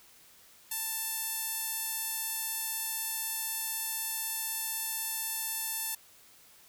sawtooth tone with band-pass filter, 884 Hz, A5, 8 cents sharp, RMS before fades -35 dBFS, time 0.71-5.95 s, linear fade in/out 5 ms, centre 12000 Hz, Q 1.7, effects white hiss -58 dBFS RMS until 6.68 s

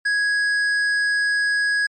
sine tone with tanh clipping, 1662 Hz, G#6, 1 cent sharp, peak -19 dBFS, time 0.05-1.87 s, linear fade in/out 10 ms, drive 10 dB, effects MP3 48 kbps

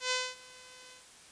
5% pulse tone with ADSR envelope, 507 Hz, B4, 45 cents sharp, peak -16 dBFS, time 0-1.06 s, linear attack 110 ms, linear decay 240 ms, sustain -24 dB, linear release 130 ms, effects white hiss -55 dBFS RMS until 1.31 s + resampled to 22050 Hz

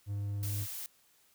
triangle tone with vibrato, 101.4 Hz, G#2, 41 cents flat, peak -31 dBFS, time 0.06-0.67 s, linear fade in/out 50 ms, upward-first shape sine, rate 18 Hz, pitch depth 8 cents each way
blue noise, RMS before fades -41 dBFS, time 0.43-0.86 s, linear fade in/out 0 ms
effects white hiss -67 dBFS RMS until 1.34 s

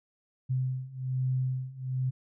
sine beating tone pair, 128.6 / 129.8 Hz, C3 / C3, -30 / -13 cents, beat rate 1.2 Hz, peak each -32 / -30 dBFS, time 0.49-2.11 s, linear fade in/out 20 ms, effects none

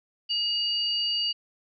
sine tone pair together, 2874 / 4629 Hz, F7 / D8, +49 / -26 cents, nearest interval minor sixth, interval 825 cents, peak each -27 dBFS, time 0.29-1.33 s, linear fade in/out 20 ms, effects none

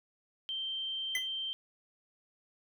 sine tone, 3135 Hz, G7, 1 cent flat, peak -34 dBFS, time 0.49-1.53 s, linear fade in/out 0 ms
square tone with exponential decay, 2027 Hz, B6, 45 cents sharp, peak -28 dBFS, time 1.15-1.28 s, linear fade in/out 2 ms, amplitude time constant 27 ms
clicks, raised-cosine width 0.3 ms, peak -34 / -37 dBFS, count 2, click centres 1.167 / 1.181 s
effects none

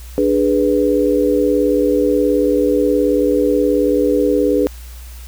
sine chord, G# diminished, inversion second, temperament equal, 293.7 / 415.3 / 493.9 Hz, D4 / G#4 / B4, 0 / 0 / 0 cents, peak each -16 dBFS, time 0.18-4.67 s, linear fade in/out 0 ms, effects added 60 Hz sine -31 dBFS peak until 5.27 s + white hiss -42 dBFS RMS until 5.27 s

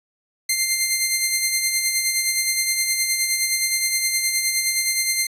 10% pulse tone with tremolo, 2093 Hz, C7, in tune, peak -8 dBFS, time 0.49-5.27 s, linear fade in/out 5 ms, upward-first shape sine, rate 9.6 Hz, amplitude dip 45%, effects resampled to 32000 Hz

